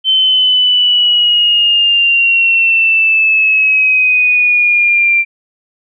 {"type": "exponential sweep", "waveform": "sine", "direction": "down", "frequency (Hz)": [3088, 2361], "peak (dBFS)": -7, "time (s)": [0.04, 5.25], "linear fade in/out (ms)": 50, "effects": []}